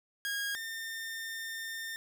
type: tone pair in turn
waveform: sawtooth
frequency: 1635 / 1810.3 Hz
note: G#6 / A6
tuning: -28 / +49 cents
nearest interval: major second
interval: 177 cents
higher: second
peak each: -29 / -34 dBFS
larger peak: first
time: 0.25-0.55 / 0.55-1.96 s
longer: second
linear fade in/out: 0 ms
effects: none